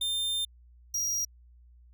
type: tone pair in turn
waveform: 45% pulse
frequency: 3600 / 5715 Hz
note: A7 / F8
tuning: +39 / +39 cents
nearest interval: minor sixth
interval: 800 cents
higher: second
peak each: -28 dBFS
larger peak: neither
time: 0.01-0.45 / 0.94-1.25 s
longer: first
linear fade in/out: 5 ms
effects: added 60 Hz sine -53 dBFS peak until 1.93 s